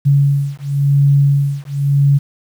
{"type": "beating tone pair", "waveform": "sine", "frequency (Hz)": [140.4, 141.34], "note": ["C#3", "C#3"], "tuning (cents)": [22, 34], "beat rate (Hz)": 0.94, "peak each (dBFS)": -13, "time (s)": [0.05, 2.19], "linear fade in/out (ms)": 20, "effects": ["7-bit"]}